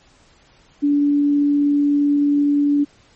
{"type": "tone", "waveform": "sine", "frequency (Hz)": 288.3, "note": "D4", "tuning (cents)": -32, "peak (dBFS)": -13, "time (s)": [0.82, 2.85], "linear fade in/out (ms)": 20, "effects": ["pink hiss -53 dBFS RMS until 3.15 s", "MP3 32 kbps"]}